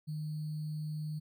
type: tone with sample-and-hold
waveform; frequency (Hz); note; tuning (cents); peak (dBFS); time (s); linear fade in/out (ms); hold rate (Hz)
sine; 153.3; D#3; -25; -35; 0.07-1.2; 20; 4410
effects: none